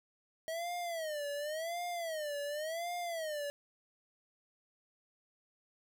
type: tone with vibrato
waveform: square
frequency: 636 Hz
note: D#5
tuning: 38 cents sharp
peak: -37 dBFS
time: 0.48-3.5 s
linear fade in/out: 0 ms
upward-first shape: sine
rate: 0.91 Hz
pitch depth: 180 cents each way
effects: 13-bit